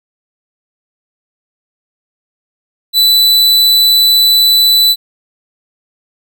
45% pulse tone, 3982 Hz, B7, 14 cents sharp, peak -6 dBFS, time 2.93-4.96 s, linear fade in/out 50 ms, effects none

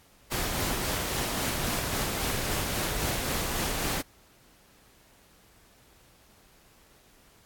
pink noise with tremolo, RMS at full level -29 dBFS, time 0.31-4.02 s, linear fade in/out 10 ms, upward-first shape sine, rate 3.7 Hz, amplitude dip 25%, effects pink hiss -59 dBFS RMS until 7.45 s + AAC 64 kbps

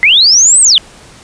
sine linear two-way sweep, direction up then down, 1975.5 to 8530 to 2856 Hz, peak -3 dBFS, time 0.03-0.78 s, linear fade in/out 0 ms, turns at 0.61 s, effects pink hiss -37 dBFS RMS until 1.23 s + resampled to 22050 Hz

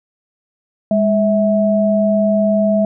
sine tone pair together, 205.1 / 651 Hz, G#3 / E5, -21 / -22 cents, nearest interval octave + minor sixth, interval 1999 cents, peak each -14 dBFS, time 0.91-2.85 s, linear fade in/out 2 ms, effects none

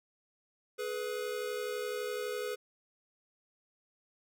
square tone pair together, 422 / 493.9 Hz, G#4 / B4, +28 / 0 cents, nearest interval minor third, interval 272 cents, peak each -38 / -38 dBFS, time 0.78-2.56 s, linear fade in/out 20 ms, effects none

